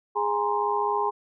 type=tone cluster; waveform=sine; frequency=414.2 / 824 / 939 / 1043 Hz; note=G#4 / G#5 / A#5 / C6; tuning=-5 / -14 / +12 / -6 cents; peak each=-28 dBFS; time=0.15-1.11 s; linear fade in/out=20 ms; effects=none